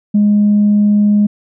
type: tone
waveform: sine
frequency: 207.3 Hz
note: G#3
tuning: 3 cents flat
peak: -6 dBFS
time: 0.14-1.27 s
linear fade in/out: 10 ms
effects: tanh soft clip ceiling -4 dBFS